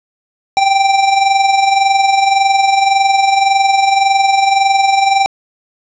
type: tone with amplitude modulation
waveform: square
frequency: 784 Hz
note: G5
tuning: in tune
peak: -7 dBFS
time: 0.57-5.26 s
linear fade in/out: 0 ms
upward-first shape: sine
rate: 21.8 Hz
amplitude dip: 55%
effects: resampled to 16000 Hz + 7-bit